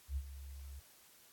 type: tone with ADSR envelope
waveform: sine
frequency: 68.7 Hz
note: C#2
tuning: 15 cents flat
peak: -33 dBFS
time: 0.08-0.8 s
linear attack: 84 ms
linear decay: 56 ms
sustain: -13 dB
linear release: 9 ms
effects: white hiss -63 dBFS RMS until 1.32 s + AAC 64 kbps